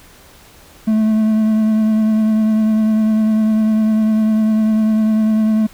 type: tone with vibrato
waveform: triangle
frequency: 217.6 Hz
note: A3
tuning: 19 cents flat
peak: -9 dBFS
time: 0.87-5.67 s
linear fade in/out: 10 ms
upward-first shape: triangle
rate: 10 Hz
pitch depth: 23 cents each way
effects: pink hiss -44 dBFS RMS until 5.73 s